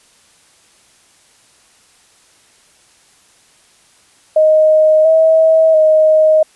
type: tone with pitch steps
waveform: sine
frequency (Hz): 623 / 642 / 625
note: D#5 / E5 / D#5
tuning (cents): +2 / -46 / +8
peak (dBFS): -6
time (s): 4.36-6.43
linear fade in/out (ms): 5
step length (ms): 690
effects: white hiss -50 dBFS RMS until 6.55 s + resampled to 24000 Hz